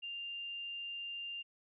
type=tone; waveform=sine; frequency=2794 Hz; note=F7; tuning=in tune; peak=-40 dBFS; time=0.02-1.43 s; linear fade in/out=20 ms; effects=none